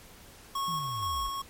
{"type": "tone with tremolo", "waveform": "square", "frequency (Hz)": 1098, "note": "C#6", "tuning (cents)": -17, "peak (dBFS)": -30, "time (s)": [0.55, 1.42], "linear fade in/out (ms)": 5, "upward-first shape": "square", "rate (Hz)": 2.1, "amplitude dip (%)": 30}
{"type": "linear sweep", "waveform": "sine", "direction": "down", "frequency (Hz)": [174.61, 41.98], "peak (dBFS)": -37, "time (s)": [0.68, 1.29], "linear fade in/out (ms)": 0}
{"effects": ["pink hiss -52 dBFS RMS until 1.49 s", "MP3 64 kbps"]}